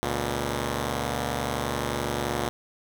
5% pulse tone pair together, 71.5 / 119.29 Hz, D2 / A#2, -46 / +40 cents, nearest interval major sixth, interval 886 cents, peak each -18 dBFS, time 0.03-2.49 s, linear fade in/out 0 ms, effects none

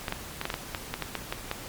clicks, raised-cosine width 0.3 ms, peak -13 dBFS, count 12, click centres 0.082 / 0.124 / 0.414 / 0.454 / 0.502 / 0.541 / 0.748 / 0.94 / 1.023 / 1.153 / 1.325 / 1.514 s, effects pink hiss -41 dBFS RMS until 1.68 s + MP3 96 kbps

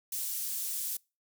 pink high-pass noise, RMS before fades -35 dBFS, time 0.12-0.97 s, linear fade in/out 5 ms, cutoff 9000 Hz, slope 12 dB/octave, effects noise-tail reverb RT60 0.3 s tail -26 dB re dry

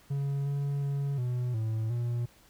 triangle tone with pitch steps, 139.8 / 141.4 / 140.4 / 123.6 / 110.7 / 119.6 Hz, C#3 / C#3 / C#3 / B2 / A2 / A#2, +15 / +35 / +22 / +2 / +11 / +45 cents, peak -26 dBFS, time 0.1-2.26 s, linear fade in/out 10 ms, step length 360 ms, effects pink hiss -60 dBFS RMS until 2.49 s

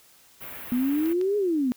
white band-stop noise, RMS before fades -39 dBFS, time 0.4-1.14 s, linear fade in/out 20 ms, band 2700 to 13000 Hz, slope 24 dB/octave
sine exponential two-way sweep, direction up then down, 239.2 to 421.5 to 239.2 Hz, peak -21 dBFS, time 0.72-1.72 s, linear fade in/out 0 ms, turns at 1.37 s
clicks, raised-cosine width 0.2 ms, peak -25 dBFS, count 2, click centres 1.059 / 1.213 s
effects white hiss -56 dBFS RMS until 1.76 s

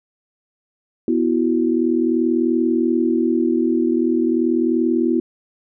sine chord, B suspended fourth, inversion none, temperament equal, 246.9 / 329.6 / 370 Hz, B3 / E4 / F#4, 0 / 0 / 0 cents, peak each -19 / -18 / -22 dBFS, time 1.08-5.2 s, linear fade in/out 2 ms, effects none

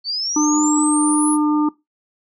sine linear sweep, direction up, 4435 to 10548 Hz, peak -20 dBFS, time 0.04-1.38 s, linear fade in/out 50 ms
harmonic tone, 300.7 Hz, D4, 41 cents sharp, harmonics 1 / 3 / 4, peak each -14 / -24 / -26 dBFS, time 0.36-1.69 s, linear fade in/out 5 ms
effects noise-tail reverb RT60 0.2 s tail -21 dB re dry

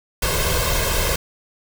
pink noise with comb filter, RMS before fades -20 dBFS, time 0.22-1.16 s, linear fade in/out 5 ms, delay 1.9 ms, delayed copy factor +0.75, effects none

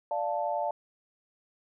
sine chord, D minor, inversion none, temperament equal, 587.3 / 698.5 / 880 Hz, D5 / F5 / A5, 0 / 0 / 0 cents, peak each -32 dBFS, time 0.11-0.71 s, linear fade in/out 2 ms, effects none

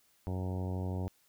harmonic tone, 92.5 Hz, F#2, in tune, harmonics 1 / 2 / 3 / 4 / 5 / 6 / 7 / 8 / 9 / 10, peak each -34 / -40 / -44 / -46 / -48 / -50 / -51 / -52 / -53 / -54 dBFS, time 0.27-1.08 s, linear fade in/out 0 ms, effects white hiss -69 dBFS RMS until 1.28 s

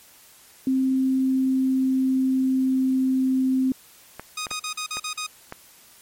sine tone with pitch glide, 262.9 to 260.9 Hz, C4 to C4, +8 to -5 cents, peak -18 dBFS, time 0.67-3.72 s, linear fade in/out 2 ms, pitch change -13 cents, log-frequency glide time 0.97-3.47 s
clicks, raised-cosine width 0.5 ms, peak -18 dBFS, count 5, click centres 4.196 / 4.468 / 4.513 / 4.97 / 5.524 s
10% pulse tone bursts, 1244.5 Hz, D#6, in tune, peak -19 dBFS, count 7, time 4.37-5.266 s, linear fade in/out 5 ms, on 92 ms, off 42 ms
effects white hiss -51 dBFS RMS until 6.01 s + MP3 64 kbps

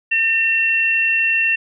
sine tone pair together, 1810 / 2718 Hz, A6 / F7, +48 / -48 cents, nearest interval perfect fifth, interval 704 cents, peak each -20 / -15 dBFS, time 0.11-1.56 s, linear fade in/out 10 ms, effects none

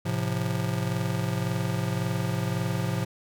square chord, F major, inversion first, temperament just, 109.13 / 130.96 / 174.61 Hz, A2 / C3 / F3, -14 / +2 / 0 cents, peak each -31 dBFS, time 0.05-3.05 s, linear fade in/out 10 ms, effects none

